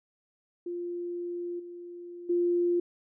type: tone with level steps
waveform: sine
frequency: 349.2 Hz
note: F4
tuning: in tune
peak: -32 / -40 / -23 dBFS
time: 0.66-2.8 s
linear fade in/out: 5 ms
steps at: 1.59 / 2.29 s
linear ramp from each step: 10 ms
effects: none